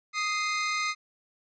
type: tone pair together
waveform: sawtooth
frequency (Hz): 1244.5 / 2086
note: D#6 / C7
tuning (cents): 0 / -6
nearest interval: major sixth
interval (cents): 894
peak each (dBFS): -26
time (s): 0.13-0.95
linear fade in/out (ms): 50
effects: resampled to 16000 Hz